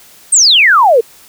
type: exponential sweep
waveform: sine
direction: down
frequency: 8870 to 430 Hz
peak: -4 dBFS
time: 0.32-1.01 s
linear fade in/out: 10 ms
effects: white hiss -41 dBFS RMS until 1.28 s